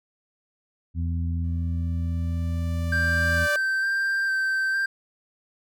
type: harmonic tone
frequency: 84 Hz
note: E2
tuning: 33 cents sharp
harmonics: 1 / 2 / 3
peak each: -24 / -33 / -36 dBFS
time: 0.94-3.48 s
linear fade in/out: 50 ms
type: tone with exponential growth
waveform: sawtooth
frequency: 587.3 Hz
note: D5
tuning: in tune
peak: -21 dBFS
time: 1.44-3.56 s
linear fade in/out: 2 ms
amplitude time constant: 460 ms
type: tone with vibrato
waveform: triangle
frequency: 1568 Hz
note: G6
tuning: in tune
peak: -20 dBFS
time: 2.92-4.86 s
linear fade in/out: 5 ms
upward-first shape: square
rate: 1.1 Hz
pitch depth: 14 cents each way
effects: none